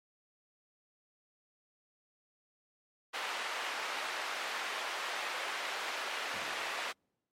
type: band-pass noise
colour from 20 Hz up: white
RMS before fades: -38 dBFS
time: 3.13-6.93 s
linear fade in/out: 20 ms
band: 560 to 2400 Hz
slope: 12 dB/octave
type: noise with exponential decay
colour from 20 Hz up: brown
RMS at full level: -43 dBFS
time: 6.34-7.31 s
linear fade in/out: 0 ms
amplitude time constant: 210 ms
effects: high-pass 200 Hz 12 dB/octave + MP3 64 kbps